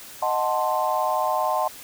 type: chord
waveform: sine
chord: D# diminished seventh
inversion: none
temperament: equal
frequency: 622.3 / 740 / 880 / 1046.5 Hz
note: D#5 / F#5 / A5 / C6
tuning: 0 / 0 / 0 / 0 cents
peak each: -26 dBFS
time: 0.22-1.68 s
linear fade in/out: 5 ms
effects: white hiss -42 dBFS RMS until 1.83 s